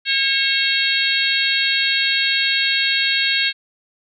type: harmonic tone with a mistuned harmonic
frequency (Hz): 541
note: C#5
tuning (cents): -42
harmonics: 3 / 4 / 5 / 6 / 7 / 8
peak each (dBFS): -23 / -23 / -23 / -23 / -23 / -23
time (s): 0.05-3.53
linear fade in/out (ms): 50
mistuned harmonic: 4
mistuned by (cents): +24
effects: none